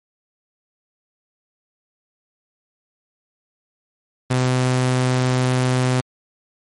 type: tone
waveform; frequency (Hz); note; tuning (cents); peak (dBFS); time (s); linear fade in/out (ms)
sawtooth; 127.4; C3; -46; -12; 4.3-6.01; 10
effects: MP3 48 kbps